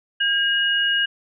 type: tone pair together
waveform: sine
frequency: 1616.9 / 2881 Hz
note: G#6 / F#7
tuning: -47 / -47 cents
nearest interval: minor seventh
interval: 1000 cents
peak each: -20 dBFS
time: 0.2-1.06 s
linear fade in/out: 10 ms
effects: none